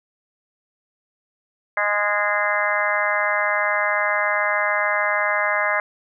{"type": "harmonic tone with a mistuned harmonic", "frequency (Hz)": 206.8, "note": "G#3", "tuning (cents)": -7, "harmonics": [3, 4, 5, 6, 7, 8, 9, 10], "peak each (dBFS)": [-25, -29, -27, -27, -30, -24, -29, -25], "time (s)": [1.77, 5.8], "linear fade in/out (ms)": 2, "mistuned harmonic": 9, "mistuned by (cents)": -21, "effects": []}